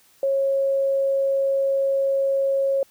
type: tone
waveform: sine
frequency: 546 Hz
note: C#5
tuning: 26 cents flat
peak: -18 dBFS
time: 0.23-2.83 s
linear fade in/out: 2 ms
effects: white hiss -57 dBFS RMS until 2.9 s